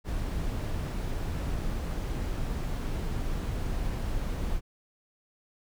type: noise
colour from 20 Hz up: brown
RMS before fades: -31 dBFS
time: 0.04-4.61 s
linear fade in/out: 50 ms
effects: none